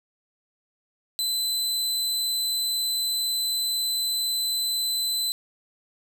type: tone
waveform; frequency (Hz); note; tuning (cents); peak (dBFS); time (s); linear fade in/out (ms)
sawtooth; 4029; B7; +34; -21; 1.19-5.32; 0
effects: none